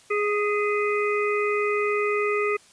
harmonic tone with a mistuned harmonic, 415.3 Hz, G#4, in tune, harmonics 1 / 3 / 5 / 6, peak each -23 / -28 / -30 / -31 dBFS, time 0.1-2.57 s, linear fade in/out 10 ms, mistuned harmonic 5, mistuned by -30 cents, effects white hiss -54 dBFS RMS until 2.72 s + resampled to 22050 Hz

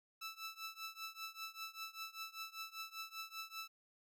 15% pulse tone with tremolo, 1318.5 Hz, E6, in tune, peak -36 dBFS, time 0.21-3.68 s, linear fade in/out 10 ms, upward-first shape triangle, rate 5.1 Hz, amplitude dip 95%, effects none

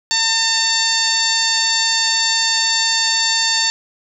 harmonic tone, 902 Hz, A5, 43 cents sharp, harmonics 1 / 2 / 3 / 4 / 5 / 6 / 7 / 8, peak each -26 / -22 / -27 / -22 / -18 / -27 / -27 / -22 dBFS, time 0.11-3.7 s, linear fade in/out 0 ms, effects none

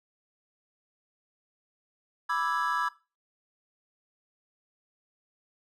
triangle chord, E dominant seventh, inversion second, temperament equal, 987.8 / 1174.7 / 1318.5 / 1661.2 Hz, B5 / D6 / E6 / G#6, 0 / 0 / 0 / 0 cents, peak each -30 dBFS, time 2.29-2.89 s, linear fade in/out 10 ms, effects noise-tail reverb RT60 0.3 s tail -19 dB re dry

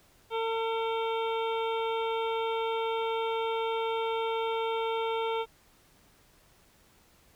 harmonic tone, 452 Hz, A4, 47 cents sharp, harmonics 1 / 2 / 3 / 5 / 6 / 7 / 8, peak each -30 / -33 / -39 / -42 / -47 / -44 / -45 dBFS, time 0.3-5.46 s, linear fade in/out 50 ms, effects pink hiss -62 dBFS RMS until 7.35 s

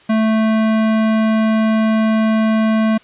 sine tone with hard clipping, 220 Hz, A3, in tune, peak -14 dBFS, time 0.09-2.98 s, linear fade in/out 10 ms, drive 18 dB, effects white hiss -47 dBFS RMS until 3.03 s + resampled to 8000 Hz

